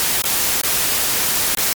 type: noise with dropouts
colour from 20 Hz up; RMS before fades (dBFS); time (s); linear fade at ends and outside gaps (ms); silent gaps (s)
white; -18; 0-1.73; 0; 0.219-0.239 / 0.613-0.635 / 1.549-1.572
effects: MP3 96 kbps